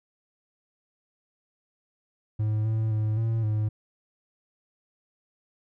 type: tone with pitch steps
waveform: triangle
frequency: 107.6 / 110.4 / 107.9 / 113.1 / 107.2 Hz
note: A2 / A2 / A2 / A2 / A2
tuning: -38 / +6 / -33 / +48 / -45 cents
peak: -21 dBFS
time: 2.39-3.69 s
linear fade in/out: 10 ms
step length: 260 ms
effects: none